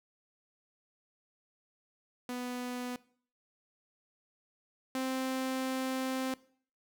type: tone pair in turn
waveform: sawtooth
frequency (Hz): 247.6 / 261.3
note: B3 / C4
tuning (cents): +5 / -2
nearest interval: minor second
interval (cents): 93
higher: second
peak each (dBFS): -32 / -28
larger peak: second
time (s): 2.29-2.96 / 4.95-6.34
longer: second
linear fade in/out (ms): 2
effects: noise-tail reverb RT60 0.5 s tail -20 dB re dry